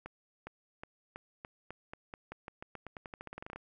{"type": "accelerating click train", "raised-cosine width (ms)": 0.5, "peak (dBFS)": -28, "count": 25, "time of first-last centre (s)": [0.06, 3.56], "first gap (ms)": 410, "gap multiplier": 0.89, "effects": []}